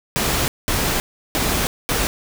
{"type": "noise bursts at uneven times", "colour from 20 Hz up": "pink", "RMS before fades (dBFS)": -20, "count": 4, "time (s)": [[0.16, 0.48], [0.68, 1], [1.35, 1.67], [1.89, 2.07]], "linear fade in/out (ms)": 0, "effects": []}